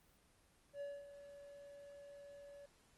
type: tone with ADSR envelope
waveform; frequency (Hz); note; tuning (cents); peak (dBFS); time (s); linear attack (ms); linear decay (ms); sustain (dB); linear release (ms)
triangle; 569; C#5; +45; -40; 0.73-2.66; 77; 240; -12; 6
effects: pink hiss -71 dBFS RMS until 2.97 s + Opus 24 kbps